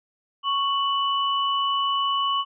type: tone pair together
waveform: sine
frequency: 1108.7 / 2968 Hz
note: C#6 / F#7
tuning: 0 / +5 cents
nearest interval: octave + perfect fourth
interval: 1705 cents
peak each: -22 / -26 dBFS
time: 0.43-2.45 s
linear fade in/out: 50 ms
effects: none